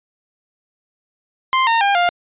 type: tone with pitch steps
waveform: sawtooth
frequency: 1046.5 / 916.3 / 802.3 / 702.5 Hz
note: C6 / A#5 / G5 / F5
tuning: 0 / -30 / +40 / +10 cents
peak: -9 dBFS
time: 1.53-2.09 s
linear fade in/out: 0 ms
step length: 140 ms
effects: resampled to 8000 Hz